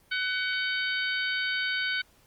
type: harmonic tone with a mistuned harmonic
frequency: 750 Hz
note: F#5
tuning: 23 cents sharp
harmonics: 2 / 3 / 4 / 5 / 6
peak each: -29 / -33 / -35 / -37 / -39 dBFS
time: 0.11-2.02 s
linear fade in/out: 10 ms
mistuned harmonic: 4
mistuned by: +33 cents
effects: pink hiss -62 dBFS RMS until 2.26 s + Opus 32 kbps